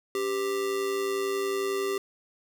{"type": "tone with amplitude modulation", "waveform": "square", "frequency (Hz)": 393.4, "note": "G4", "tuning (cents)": 6, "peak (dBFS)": -25, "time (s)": [0.15, 1.98], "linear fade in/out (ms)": 2, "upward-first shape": "sine", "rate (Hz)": 111, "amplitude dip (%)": 50, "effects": []}